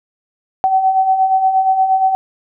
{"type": "beating tone pair", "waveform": "sine", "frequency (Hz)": [755, 763.5], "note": ["F#5", "G5"], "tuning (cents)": [35, -46], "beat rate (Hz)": 8.5, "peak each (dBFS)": [-19, -11], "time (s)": [0.64, 2.15], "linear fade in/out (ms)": 0, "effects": []}